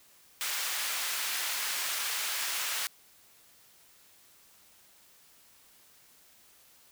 pink high-pass noise, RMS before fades -33 dBFS, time 0.41-2.87 s, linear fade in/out 0 ms, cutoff 1500 Hz, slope 12 dB/octave, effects white hiss -60 dBFS RMS until 6.91 s

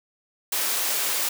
white high-pass noise, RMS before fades -25 dBFS, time 0.52-1.29 s, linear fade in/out 5 ms, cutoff 380 Hz, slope 12 dB/octave, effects none

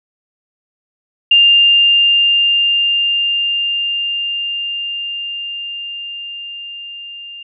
sine tone with level ramp, 2800 Hz, F7, 4 cents sharp, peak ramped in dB -5 to -29 dBFS, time 1.31-7.43 s, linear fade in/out 5 ms, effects none

